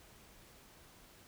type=silence; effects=pink hiss -60 dBFS RMS until 1.27 s